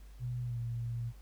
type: tone with pitch glide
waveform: sine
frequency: 123 to 117.72 Hz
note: B2 to A#2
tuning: -7 to +17 cents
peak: -34 dBFS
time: 0.19-1.13 s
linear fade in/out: 50 ms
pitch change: -76 cents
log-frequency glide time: 0.43-0.59 s
effects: added 50 Hz sine -49 dBFS peak until 1.21 s + pink hiss -65 dBFS RMS until 1.21 s